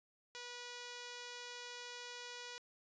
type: tone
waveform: 5% pulse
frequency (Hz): 486.6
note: B4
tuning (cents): -26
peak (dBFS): -35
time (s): 0.35-2.58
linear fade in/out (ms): 0
effects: resampled to 16000 Hz